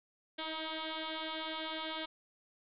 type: tone with frequency modulation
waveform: sine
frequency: 1272 Hz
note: D#6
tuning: 38 cents sharp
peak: -37 dBFS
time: 0.38-2.06 s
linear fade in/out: 10 ms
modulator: 317 Hz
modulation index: 7.9
effects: none